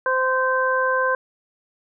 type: harmonic tone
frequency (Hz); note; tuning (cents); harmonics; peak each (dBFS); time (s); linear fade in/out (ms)
518; C5; -17; 1 / 2 / 3; -22 / -22 / -22; 0.06-1.15; 2
effects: none